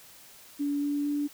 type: tone with pitch steps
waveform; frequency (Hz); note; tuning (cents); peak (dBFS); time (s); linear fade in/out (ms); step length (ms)
sine; 286.8 / 288.8 / 290.8; D4 / D4 / D4; -41 / -29 / -17; -26; 0.59-1.28; 20; 230
effects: white hiss -52 dBFS RMS until 1.33 s